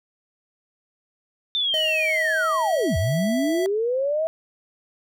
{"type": "linear two-way sweep", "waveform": "sine", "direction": "down then up", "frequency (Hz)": [3600, 77, 654], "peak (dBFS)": -20, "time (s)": [1.55, 4.27], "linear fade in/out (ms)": 0, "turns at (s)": 2.97}
{"type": "tone with pitch glide", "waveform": "square", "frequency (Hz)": [628, 660], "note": ["D#5", "E5"], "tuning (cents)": [16, 2], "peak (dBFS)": -26, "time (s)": [1.74, 3.66], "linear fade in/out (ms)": 0, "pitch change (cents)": 86, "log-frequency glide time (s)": [2, 3.37]}
{"effects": []}